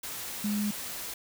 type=tone in noise; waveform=sine; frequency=207.7 Hz; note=G#3; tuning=in tune; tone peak=-27 dBFS; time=0.44-0.71 s; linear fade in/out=5 ms; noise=white; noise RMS=-38 dBFS; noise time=0.03-1.14 s; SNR=+8 dB; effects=none